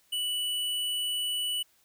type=tone; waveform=square; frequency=2960 Hz; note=F#7; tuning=in tune; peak=-29 dBFS; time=0.12-1.63 s; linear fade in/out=10 ms; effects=white hiss -66 dBFS RMS until 1.84 s